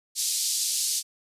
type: band-pass noise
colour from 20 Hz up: pink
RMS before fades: -27 dBFS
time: 0.15-1.03 s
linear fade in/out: 50 ms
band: 4400 to 11000 Hz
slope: 24 dB/octave
effects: resampled to 32000 Hz